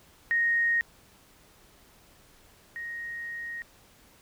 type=tone pair in turn; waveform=sine; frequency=1864.7 / 1871.6 Hz; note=A#6 / A#6; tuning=0 / +6 cents; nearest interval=unison; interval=6 cents; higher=second; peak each=-22 / -34 dBFS; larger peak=first; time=0.31-0.81 / 2.76-3.62 s; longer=second; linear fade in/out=0 ms; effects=pink hiss -58 dBFS RMS until 4.21 s